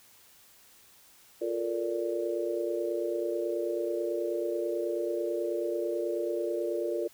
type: chord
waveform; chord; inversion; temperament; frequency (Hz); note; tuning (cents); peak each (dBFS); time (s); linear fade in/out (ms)
sine; Bb major seventh; second; just; 349.6 / 437 / 466.2 / 582.7; F4 / A4 / Bb4 / D5; +2 / -12 / 0 / -14; -32 / -38 / -34 / -34; 1.41-7.08; 10
effects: white hiss -58 dBFS RMS until 7.13 s